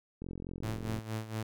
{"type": "click train", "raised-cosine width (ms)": 3, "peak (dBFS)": -28, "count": 35, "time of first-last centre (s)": [0.22, 0.987], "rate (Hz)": 44.3}
{"type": "tone with tremolo", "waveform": "sawtooth", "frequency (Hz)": 110, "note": "A2", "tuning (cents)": 0, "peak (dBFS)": -29, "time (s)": [0.63, 1.43], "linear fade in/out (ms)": 5, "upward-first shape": "sine", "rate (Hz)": 4.3, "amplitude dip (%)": 75}
{"effects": []}